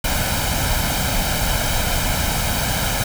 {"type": "noise with comb filter", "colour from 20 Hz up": "pink", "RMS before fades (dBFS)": -20, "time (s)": [0.04, 3.04], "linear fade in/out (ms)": 5, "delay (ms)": 1.3, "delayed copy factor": 0.65, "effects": []}